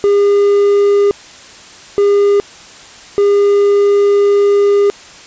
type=tone bursts at uneven times; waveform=triangle; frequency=405.1 Hz; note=G#4; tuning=43 cents flat; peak=-5 dBFS; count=3; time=0.04-1.11 / 1.98-2.4 / 3.18-4.9 s; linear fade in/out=0 ms; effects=white hiss -36 dBFS RMS until 5.26 s + resampled to 16000 Hz